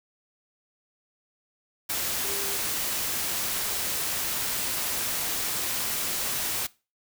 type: tone in noise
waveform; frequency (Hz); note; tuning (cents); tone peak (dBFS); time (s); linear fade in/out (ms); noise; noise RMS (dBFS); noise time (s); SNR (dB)
sine; 399.3; G4; +32; -39; 2.24-2.57; 10; white; -29; 1.89-6.67; -13
effects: noise-tail reverb RT60 0.3 s tail -21 dB re dry